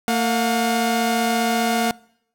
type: tone pair together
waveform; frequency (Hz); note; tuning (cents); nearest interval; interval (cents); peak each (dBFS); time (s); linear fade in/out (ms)
sawtooth; 227.3 / 717; A#3 / F5; -43 / +45; octave + minor sixth; 1988; -16 / -18; 0.08-1.91; 0
effects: noise-tail reverb RT60 0.7 s tail -24 dB re dry